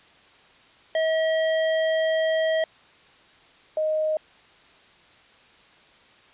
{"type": "tone pair in turn", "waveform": ["square", "sine"], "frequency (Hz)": [640, 622.1], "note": ["D#5", "D#5"], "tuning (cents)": [49, 0], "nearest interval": "unison", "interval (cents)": 49, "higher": "first", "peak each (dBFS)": -21, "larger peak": "neither", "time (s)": [[0.95, 2.64], [3.77, 4.17]], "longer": "first", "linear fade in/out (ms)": 2, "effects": ["white hiss -54 dBFS RMS until 6.33 s", "resampled to 8000 Hz"]}